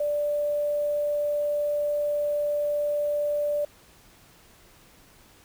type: tone with quantisation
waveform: sine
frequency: 587.3 Hz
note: D5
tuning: in tune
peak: -23 dBFS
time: 0-3.65 s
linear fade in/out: 5 ms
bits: 8
effects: pink hiss -55 dBFS RMS until 5.44 s

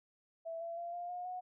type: tone with pitch steps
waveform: sine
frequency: 660 / 673.5 / 687.2 / 701.3 / 715.6 / 730.2 Hz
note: E5 / E5 / F5 / F5 / F5 / F#5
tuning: +2 / +37 / -28 / +7 / +42 / -23 cents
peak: -39 dBFS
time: 0.45-1.41 s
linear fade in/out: 20 ms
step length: 160 ms
effects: none

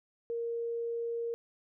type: tone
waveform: sine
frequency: 466.2 Hz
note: A#4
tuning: in tune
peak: -32 dBFS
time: 0.3-1.34 s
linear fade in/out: 0 ms
effects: none

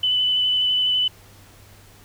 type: tone with vibrato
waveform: sine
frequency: 3000 Hz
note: F#7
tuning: 23 cents sharp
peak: -17 dBFS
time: 0.03-1.08 s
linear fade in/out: 5 ms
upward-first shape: square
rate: 12 Hz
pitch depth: 11 cents each way
effects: added 98 Hz sine -50 dBFS peak until 2.04 s + pink hiss -50 dBFS RMS until 2.04 s

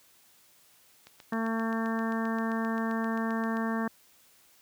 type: click train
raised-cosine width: 0.2 ms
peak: -30 dBFS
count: 20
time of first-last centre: 1.07-3.57 s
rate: 7.6 Hz
type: harmonic tone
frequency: 225 Hz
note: A3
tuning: 39 cents sharp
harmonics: 1 / 2 / 3 / 4 / 5 / 6 / 7 / 8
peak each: -29 / -38 / -39 / -40 / -38 / -46 / -40 / -41 dBFS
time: 1.32-3.88 s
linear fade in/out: 5 ms
effects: white hiss -61 dBFS RMS until 4.61 s + high-pass 60 Hz 12 dB/octave

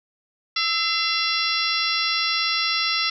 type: harmonic tone with a mistuned harmonic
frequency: 683 Hz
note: F5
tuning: 39 cents flat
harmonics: 2 / 3 / 4 / 5 / 6 / 7 / 8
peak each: -28 / -28 / -28 / -28 / -28 / -28 / -28 dBFS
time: 0.56-3.1 s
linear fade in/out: 5 ms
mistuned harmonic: 2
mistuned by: -60 cents
effects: none

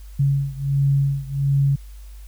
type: beating tone pair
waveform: sine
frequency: 138.59 / 139.99 Hz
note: C#3 / C#3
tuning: 0 / +17 cents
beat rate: 1.4 Hz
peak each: -19 / -21 dBFS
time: 0.19-1.76 s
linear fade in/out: 10 ms
effects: added 50 Hz sine -36 dBFS peak until 2.27 s + white hiss -54 dBFS RMS until 2.27 s

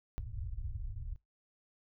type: low-pass noise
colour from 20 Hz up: pink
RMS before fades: -40 dBFS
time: 0.18-1.16 s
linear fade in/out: 0 ms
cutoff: 120 Hz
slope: 96 dB/octave
effects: noise-tail reverb RT60 0.2 s tail -23 dB re dry

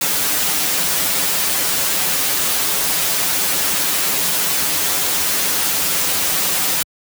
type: noise with comb filter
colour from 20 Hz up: white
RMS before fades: -18 dBFS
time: 0.01-6.83 s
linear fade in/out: 5 ms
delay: 8.5 ms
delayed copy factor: -0.9
effects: high-pass 80 Hz 12 dB/octave

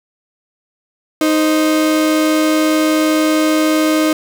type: tone pair together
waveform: 35% pulse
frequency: 311.1 / 523.2 Hz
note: D#4 / C5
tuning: 0 / 0 cents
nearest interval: major sixth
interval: 900 cents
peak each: -10 / -20 dBFS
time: 1.21-4.13 s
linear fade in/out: 2 ms
effects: none

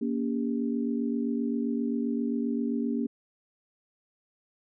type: tone cluster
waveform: sine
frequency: 234.9 / 282.5 / 403.2 Hz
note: A#3 / C#4 / G4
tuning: +13 / +33 / +49 cents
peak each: -28 / -31 / -36 dBFS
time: 0.01-3.07 s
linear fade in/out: 10 ms
effects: none

